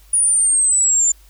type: exponential sweep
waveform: sine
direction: down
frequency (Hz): 9710 to 7120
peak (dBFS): -12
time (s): 0.13-1.12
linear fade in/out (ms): 5
effects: added 50 Hz sine -45 dBFS peak until 1.29 s + white hiss -53 dBFS RMS until 1.29 s